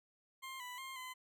20% pulse tone with pitch steps, 1058 / 991 / 1061 / 1021 Hz, C6 / B5 / C6 / C6, +19 / +6 / +24 / -43 cents, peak -40 dBFS, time 0.42-1.14 s, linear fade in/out 20 ms, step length 180 ms, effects none

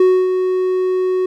triangle tone with ADSR envelope, 370 Hz, F#4, in tune, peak -5 dBFS, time 0-1.26 s, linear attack 4 ms, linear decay 270 ms, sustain -7 dB, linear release 5 ms, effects none

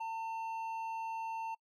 sine tone with hard clipping, 900 Hz, A5, 39 cents sharp, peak -38 dBFS, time 0-1.55 s, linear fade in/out 10 ms, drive 5 dB, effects noise-tail reverb RT60 0.1 s tail -26 dB re dry

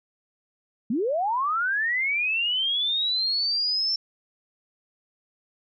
sine linear sweep, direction up, 200 to 5400 Hz, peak -22 dBFS, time 0.9-3.96 s, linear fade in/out 5 ms, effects none

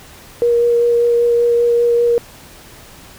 sine tone with vibrato, 473.9 Hz, A#4, 28 cents sharp, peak -10 dBFS, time 0.42-2.18 s, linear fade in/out 0 ms, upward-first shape sine, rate 5.1 Hz, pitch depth 9 cents each way, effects pink hiss -40 dBFS RMS until 3.18 s

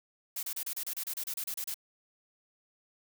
blue noise bursts, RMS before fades -36 dBFS, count 14, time 0.36-1.743 s, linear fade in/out 5 ms, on 70 ms, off 31 ms, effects none

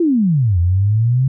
sine exponential two-way sweep, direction down then up, 358.1 to 84.3 to 135.6 Hz, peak -11 dBFS, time 0-1.28 s, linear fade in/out 5 ms, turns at 0.59 s, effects none

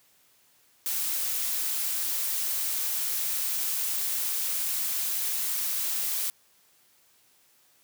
blue noise, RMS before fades -29 dBFS, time 0.86-6.3 s, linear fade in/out 0 ms, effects white hiss -63 dBFS RMS until 7.83 s + high-pass 60 Hz 12 dB/octave

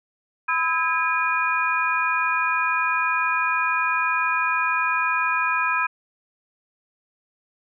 sine tone cluster, 1004 / 1293 / 1631 / 2450 Hz, B5 / E6 / G#6 / D#7, +28 / -34 / -32 / -27 cents, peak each -25 dBFS, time 0.48-5.87 s, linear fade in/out 10 ms, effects none

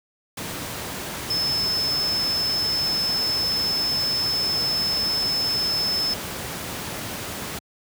sine tone in noise, 5240 Hz, E8, 11 cents flat, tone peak -21 dBFS, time 1.3-6.14 s, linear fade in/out 5 ms, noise pink, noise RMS -31 dBFS, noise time 0.37-7.59 s, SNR +7 dB, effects high-pass 80 Hz 12 dB/octave

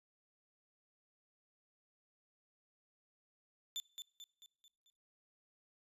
35% pulse tone with echo, 3529 Hz, A7, 4 cents sharp, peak -36 dBFS, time 3.76-3.8 s, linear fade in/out 0 ms, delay 220 ms, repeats 5, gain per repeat -6 dB, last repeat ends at 4.9 s, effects noise-tail reverb RT60 0.9 s tail -25 dB re dry + resampled to 32000 Hz

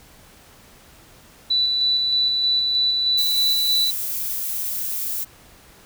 sine tone with tremolo, 3969 Hz, B7, 8 cents sharp, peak -16 dBFS, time 1.5-3.91 s, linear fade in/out 10 ms, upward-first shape square, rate 3.2 Hz, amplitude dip 25%
violet noise, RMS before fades -26 dBFS, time 3.17-5.25 s, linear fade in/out 20 ms
effects pink hiss -49 dBFS RMS until 5.85 s

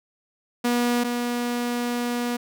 sawtooth tone pair in turn, 241.4 / 241.4 Hz, B3 / B3, -39 / -39 cents, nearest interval unison, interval 0 cents, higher neither, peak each -16 / -20 dBFS, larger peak first, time 0.64-1.04 / 1.04-2.37 s, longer second, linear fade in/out 10 ms, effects none

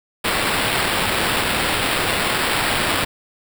blue noise with sample-and-hold, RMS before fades -20 dBFS, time 0.24-3.05 s, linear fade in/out 10 ms, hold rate 6300 Hz, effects none

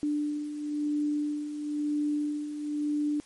sine beating tone pair, 295.2 / 296.2 Hz, D4 / D4, +9 / +15 cents, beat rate 1 Hz, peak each -35 / -28 dBFS, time 0.03-3.2 s, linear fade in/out 0 ms, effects white hiss -56 dBFS RMS until 3.25 s + MP3 48 kbps

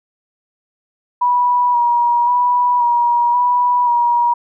sine tone with vibrato, 967 Hz, B5, 37 cents flat, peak -11 dBFS, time 1.21-4.34 s, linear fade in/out 10 ms, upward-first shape square, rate 0.94 Hz, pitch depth 21 cents each way, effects none

